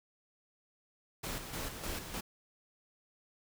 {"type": "noise with tremolo", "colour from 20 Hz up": "pink", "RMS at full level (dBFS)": -39, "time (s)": [1.23, 2.21], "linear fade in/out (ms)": 10, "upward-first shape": "square", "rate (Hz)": 3.3, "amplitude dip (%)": 50, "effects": []}